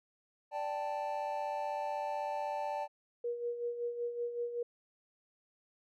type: chord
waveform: triangle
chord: D suspended fourth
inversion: none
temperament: equal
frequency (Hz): 587.3 / 784 / 880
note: D5 / G5 / A5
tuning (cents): 0 / 0 / 0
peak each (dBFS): -37 / -38 / -36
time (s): 0.51-2.88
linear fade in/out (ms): 50
type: tone with tremolo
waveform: sine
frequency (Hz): 477.2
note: A#4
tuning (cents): +41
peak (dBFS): -32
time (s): 3.24-4.63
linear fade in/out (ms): 5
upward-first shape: sine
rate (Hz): 5.3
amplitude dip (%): 60
effects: none